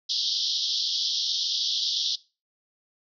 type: band-pass noise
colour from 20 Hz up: pink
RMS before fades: -27 dBFS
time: 0.09-2.16 s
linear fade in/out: 10 ms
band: 3200 to 5600 Hz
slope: 96 dB/octave
effects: noise-tail reverb RT60 0.3 s tail -20 dB re dry